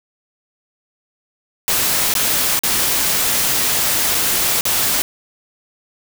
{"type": "noise with dropouts", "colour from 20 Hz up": "white", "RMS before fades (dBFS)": -17, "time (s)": [1.68, 5.02], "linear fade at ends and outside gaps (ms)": 0, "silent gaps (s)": [[2.139, 2.152], [2.591, 2.635], [4.146, 4.15], [4.609, 4.654]], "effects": []}